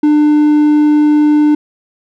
triangle tone, 299.1 Hz, D4, 32 cents sharp, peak -4 dBFS, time 0.03-1.55 s, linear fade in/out 5 ms, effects none

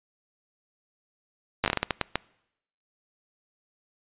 slowing click train, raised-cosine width 0.3 ms, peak -7 dBFS, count 11, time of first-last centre 1.64-2.156 s, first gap 9 ms, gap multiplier 1.36, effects noise-tail reverb RT60 0.8 s tail -24 dB re dry + resampled to 8000 Hz

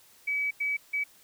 sine tone bursts at uneven times, 2283 Hz, D7, 50 cents flat, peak -26 dBFS, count 3, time 0.27-0.51 / 0.6-0.77 / 0.93-1.04 s, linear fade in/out 10 ms, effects white hiss -58 dBFS RMS until 1.23 s

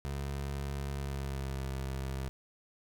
25% pulse tone with pitch glide, 69.6 to 66.69 Hz, C#2 to C2, +8 to +34 cents, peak -31 dBFS, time 0.05-2.29 s, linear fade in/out 0 ms, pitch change -74 cents, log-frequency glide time 0.93-1.66 s, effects none

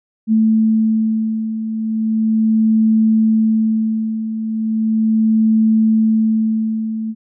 sine beating tone pair, 220 / 220.37 Hz, A3 / A3, 0 / +3 cents, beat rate 0.37 Hz, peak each -19 / -13 dBFS, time 0.27-7.15 s, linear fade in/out 50 ms, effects none

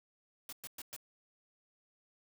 white noise bursts, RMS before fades -45 dBFS, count 4, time 0.49-0.964 s, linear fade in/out 2 ms, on 36 ms, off 110 ms, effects none

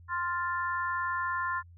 sine chord, F major, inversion second, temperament equal, 1046.5 / 1396.9 / 1760 Hz, C6 / F6 / A6, 0 / 0 / 0 cents, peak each -31 / -35 / -35 dBFS, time 0.08-1.63 s, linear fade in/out 50 ms, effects added 86 Hz sine -50 dBFS peak until 1.77 s

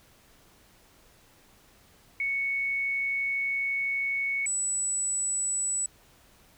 sine tone pair in turn, 2217 / 7900 Hz, C#7 / B8, 0 / 0 cents, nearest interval octave + minor seventh, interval 2200 cents, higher second, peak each -26 dBFS, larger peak neither, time 2.2-4.46 / 4.46-5.86 s, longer first, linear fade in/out 2 ms, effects pink hiss -59 dBFS RMS until 6.57 s

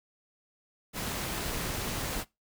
pink noise with amplitude modulation, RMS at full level -32 dBFS, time 0.93-2.25 s, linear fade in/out 50 ms, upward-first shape sine, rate 236 Hz, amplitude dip 45%, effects noise-tail reverb RT60 0.2 s tail -21 dB re dry

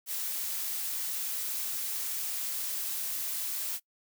blue noise, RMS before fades -34 dBFS, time 0.06-3.8 s, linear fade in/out 50 ms, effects noise-tail reverb RT60 0.1 s tail -23 dB re dry

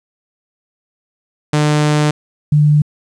sawtooth / sine tone pair in turn, 150 / 149.05 Hz, D3 / D3, +37 / +26 cents, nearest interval unison, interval 11 cents, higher first, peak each -7 dBFS, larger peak neither, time 1.53-2.11 / 2.52-2.82 s, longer first, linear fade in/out 5 ms, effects resampled to 22050 Hz + 8-bit

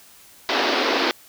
pink band-pass noise, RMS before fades -21 dBFS, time 0.49-1.11 s, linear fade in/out 0 ms, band 260 to 5100 Hz, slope 48 dB/octave, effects white hiss -49 dBFS RMS until 1.28 s

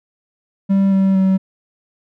triangle tone with pitch steps, 195.3 / 192.83 / 190.4 Hz, G3 / G3 / F#3, -6 / -28 / +50 cents, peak -9 dBFS, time 0.69-1.38 s, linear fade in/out 20 ms, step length 230 ms, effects none

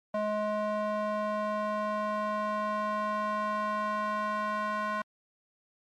square tone with band-pass filter sweep, 211.3 Hz, G#3, 30 cents sharp, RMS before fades -31 dBFS, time 0.14-5.02 s, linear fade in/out 5 ms, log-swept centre 770 to 1200 Hz, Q 2.6, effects MP3 64 kbps

